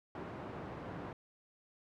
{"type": "band-pass noise", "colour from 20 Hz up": "pink", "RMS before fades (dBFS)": -45, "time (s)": [0.15, 1.13], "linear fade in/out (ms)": 2, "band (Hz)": [110, 1200], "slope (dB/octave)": 12, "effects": []}